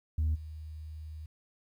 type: tone with level steps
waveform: sine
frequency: 77.78 Hz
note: D#2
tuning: in tune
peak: -24 / -40 dBFS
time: 0.18-1.26 s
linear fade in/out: 5 ms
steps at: 0.34 s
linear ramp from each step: 20 ms
effects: tanh soft clip ceiling -24 dBFS + 11-bit